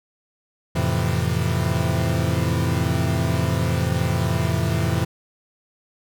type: chord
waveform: 40% pulse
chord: F major seventh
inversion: none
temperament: equal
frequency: 87.31 / 110 / 130.81 / 164.81 Hz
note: F2 / A2 / C3 / E3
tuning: 0 / 0 / 0 / 0 cents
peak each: -24 dBFS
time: 0.75-5.05 s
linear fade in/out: 10 ms
effects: none